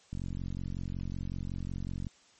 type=click train; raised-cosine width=5 ms; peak=-25 dBFS; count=89; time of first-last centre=0.13-2.068 s; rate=45.4 Hz; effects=white hiss -62 dBFS RMS until 2.39 s + MP3 32 kbps